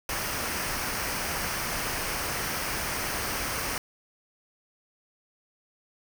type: noise with comb filter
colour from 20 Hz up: pink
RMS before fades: -31 dBFS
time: 0.09-3.78 s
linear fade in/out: 2 ms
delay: 0.27 ms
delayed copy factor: -0.5
effects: none